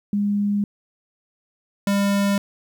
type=tone pair in turn; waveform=sine / square; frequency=204.1 / 200 Hz; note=G#3 / G3; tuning=-30 / +35 cents; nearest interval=unison; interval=35 cents; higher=first; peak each=-18 dBFS; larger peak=neither; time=0.13-0.64 / 1.87-2.38 s; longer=neither; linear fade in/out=2 ms; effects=10-bit